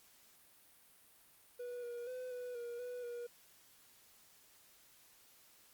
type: tone with pitch steps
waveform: triangle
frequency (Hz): 488.3 / 478.8 / 506 / 493.9 / 475.9 / 492.7 / 479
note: B4 / A#4 / B4 / B4 / A#4 / B4 / A#4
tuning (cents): -20 / +46 / +42 / 0 / +36 / -4 / +47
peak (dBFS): -40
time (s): 1.59-3.27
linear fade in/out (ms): 10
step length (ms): 240
effects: white hiss -65 dBFS RMS until 5.73 s + Opus 48 kbps